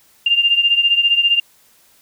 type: beating tone pair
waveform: sine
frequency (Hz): 2794 / 2809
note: F7 / F7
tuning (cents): 0 / +9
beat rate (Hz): 15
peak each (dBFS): -13 / -17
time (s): 0.26-1.4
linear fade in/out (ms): 5
effects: white hiss -53 dBFS RMS until 2.01 s